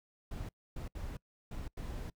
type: noise bursts at uneven times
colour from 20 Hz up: brown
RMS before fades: -41 dBFS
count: 5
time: 0.31-0.49 / 0.76-0.88 / 0.95-1.17 / 1.51-1.68 / 1.77-2.1 s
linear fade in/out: 5 ms
effects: noise-tail reverb RT60 0.1 s tail -25 dB re dry